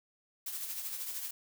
blue noise with tremolo, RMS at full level -37 dBFS, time 0.46-1.31 s, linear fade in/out 5 ms, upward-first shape triangle, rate 13 Hz, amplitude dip 55%, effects none

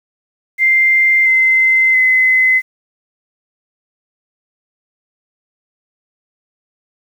sine tone with pitch steps, 2093 / 2067 / 2040 Hz, C7 / C7 / C7, 0 / -22 / -44 cents, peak -8 dBFS, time 0.58-2.62 s, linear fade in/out 50 ms, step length 680 ms, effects 7-bit

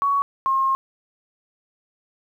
sine tone pair in turn, 1120 / 1071.2 Hz, C#6 / C6, +18 / +40 cents, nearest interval minor second, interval 78 cents, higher first, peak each -17 dBFS, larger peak neither, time 0.02-0.22 / 0.46-0.75 s, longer second, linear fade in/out 0 ms, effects 9-bit

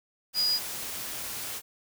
sine tone in noise, 4904 Hz, D#8, 26 cents flat, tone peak -23 dBFS, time 0.34-0.6 s, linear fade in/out 50 ms, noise white, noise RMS -36 dBFS, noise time 0.33-1.62 s, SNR +10 dB, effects none

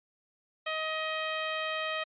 10% pulse tone, 630 Hz, D#5, 21 cents sharp, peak -22 dBFS, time 0.66-2.04 s, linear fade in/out 10 ms, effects resampled to 8000 Hz

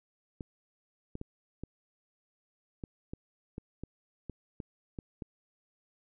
clicks, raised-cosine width 3 ms, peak -26 dBFS, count 12, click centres 0.408 / 1.154 / 1.214 / 1.636 / 2.838 / 3.135 / 3.581 / 3.836 / 4.297 / 4.602 / 4.988 / 5.222 s, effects none

